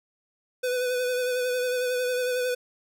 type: tone with vibrato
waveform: square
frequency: 499.4 Hz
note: B4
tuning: 19 cents sharp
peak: -25 dBFS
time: 0.63-2.55 s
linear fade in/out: 10 ms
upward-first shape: sine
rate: 11 Hz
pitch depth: 27 cents each way
effects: none